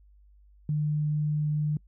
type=tone; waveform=sine; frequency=150.4 Hz; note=D3; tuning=42 cents sharp; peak=-24 dBFS; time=0.69-1.77 s; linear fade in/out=2 ms; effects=noise-tail reverb RT60 0.1 s tail -26 dB re dry + added 50 Hz sine -54 dBFS peak until 1.87 s